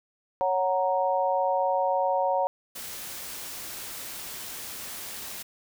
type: chord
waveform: sine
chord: F# major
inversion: second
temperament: equal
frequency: 554.4 / 740 / 932.3 Hz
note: C#5 / F#5 / A#5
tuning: 0 / 0 / 0 cents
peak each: -26 / -27 / -27 dBFS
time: 0.41-2.47 s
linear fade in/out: 0 ms
type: noise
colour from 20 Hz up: white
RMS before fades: -38 dBFS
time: 2.75-5.43 s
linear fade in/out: 10 ms
effects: none